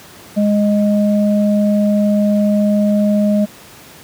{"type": "tone pair together", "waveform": "sine", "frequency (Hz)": [207.2, 621], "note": ["G#3", "D#5"], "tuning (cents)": [-4, -3], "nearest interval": "octave + perfect fifth", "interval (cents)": 1901, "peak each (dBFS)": [-11, -18], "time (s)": [0.36, 3.46], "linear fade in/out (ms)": 20, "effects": ["pink hiss -39 dBFS RMS until 4.03 s", "high-pass 100 Hz 12 dB/octave"]}